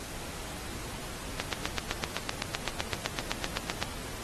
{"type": "click train", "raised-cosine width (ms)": 0.2, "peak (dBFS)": -10, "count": 20, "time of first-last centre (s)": [1.4, 3.827], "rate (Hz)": 7.83, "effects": ["pink hiss -41 dBFS RMS until 4.23 s", "AAC 32 kbps"]}